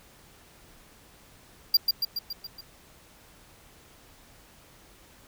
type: tone with echo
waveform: square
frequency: 4764 Hz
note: D8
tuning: 24 cents sharp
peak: -16 dBFS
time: 1.74-1.77 s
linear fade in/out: 5 ms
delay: 140 ms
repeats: 6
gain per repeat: -4 dB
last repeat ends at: 2.61 s
effects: pink hiss -55 dBFS RMS until 5.27 s